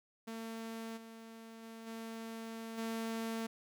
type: tone with level steps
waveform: sawtooth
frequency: 225.8 Hz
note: A3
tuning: 45 cents sharp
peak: -38 / -46 / -44 / -39 / -33 dBFS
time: 0.27-3.47 s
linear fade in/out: 10 ms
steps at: 0.96 / 1.62 / 1.86 / 2.77 s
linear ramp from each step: 20 ms
effects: none